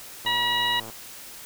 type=click train; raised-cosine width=1 ms; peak=-27 dBFS; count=73; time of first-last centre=0.25-0.899 s; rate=111 Hz
type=harmonic tone; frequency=962 Hz; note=B5; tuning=46 cents flat; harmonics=1 / 2 / 3 / 4; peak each=-27 / -27 / -27 / -27 dBFS; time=0.26-0.8 s; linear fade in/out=5 ms
effects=white hiss -42 dBFS RMS until 1.45 s